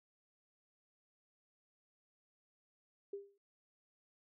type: tone with exponential decay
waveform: sine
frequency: 400 Hz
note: G4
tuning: 35 cents sharp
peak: -38 dBFS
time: 3.13-3.38 s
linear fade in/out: 5 ms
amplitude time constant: 53 ms
effects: none